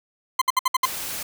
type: tone bursts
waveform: 40% pulse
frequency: 1035 Hz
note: C6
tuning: 19 cents flat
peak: -15 dBFS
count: 6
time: 0.39-0.856 s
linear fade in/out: 5 ms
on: 26 ms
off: 62 ms
type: noise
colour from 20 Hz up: white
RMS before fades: -31 dBFS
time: 0.83-1.23 s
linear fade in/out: 5 ms
effects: none